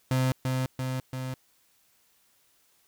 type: tone with echo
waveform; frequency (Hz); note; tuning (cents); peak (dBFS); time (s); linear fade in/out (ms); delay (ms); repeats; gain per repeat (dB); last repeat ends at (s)
35% pulse; 129.6; C3; -16; -21; 0.11-0.32; 2; 340; 3; -3; 1.34
effects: white hiss -66 dBFS RMS until 2.87 s